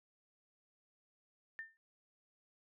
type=tone with exponential decay; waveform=sine; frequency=1800 Hz; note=A6; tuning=39 cents sharp; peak=-39 dBFS; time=1.59-1.77 s; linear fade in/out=0 ms; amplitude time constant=39 ms; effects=none